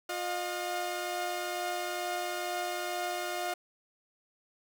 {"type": "tone cluster", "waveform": "sawtooth", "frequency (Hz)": [354.9, 614, 712], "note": ["F4", "D#5", "F5"], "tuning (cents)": [28, -23, 33], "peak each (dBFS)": [-35, -35, -31], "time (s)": [0.09, 3.54], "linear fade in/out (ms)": 5, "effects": []}